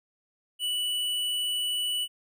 sine tone with tanh clipping, 2959 Hz, F#7, 1 cent flat, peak -28 dBFS, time 0.59-2.08 s, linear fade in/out 50 ms, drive 15 dB, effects none

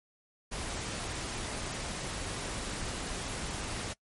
pink noise, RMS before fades -37 dBFS, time 0.51-3.94 s, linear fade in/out 20 ms, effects noise-tail reverb RT60 0.1 s tail -23 dB re dry + MP3 48 kbps

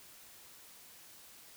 silence, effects white hiss -56 dBFS RMS until 1.56 s

